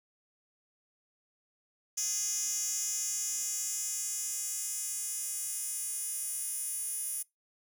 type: tone with high-pass filter sweep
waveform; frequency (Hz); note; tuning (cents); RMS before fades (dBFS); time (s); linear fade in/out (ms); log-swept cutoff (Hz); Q
10% pulse; 415.3; G#4; 0; -35; 1.97-7.23; 10; 6500 to 9900; 3.2
effects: noise-tail reverb RT60 0.2 s tail -25 dB re dry